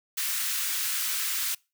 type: high-pass noise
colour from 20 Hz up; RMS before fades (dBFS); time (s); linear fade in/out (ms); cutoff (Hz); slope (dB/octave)
white; -29; 0.17-1.55; 10; 1300; 24
effects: noise-tail reverb RT60 0.3 s tail -26 dB re dry